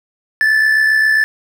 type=tone with amplitude modulation; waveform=triangle; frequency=1749 Hz; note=A6; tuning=11 cents flat; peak=-6 dBFS; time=0.41-1.24 s; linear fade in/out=0 ms; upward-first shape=sine; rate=67.4 Hz; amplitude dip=45%; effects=none